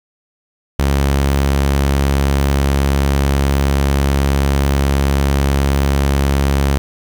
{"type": "tone", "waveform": "sawtooth", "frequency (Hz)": 69.3, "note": "C#2", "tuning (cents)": 0, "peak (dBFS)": -8, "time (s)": [0.79, 6.78], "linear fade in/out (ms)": 0, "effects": ["7-bit"]}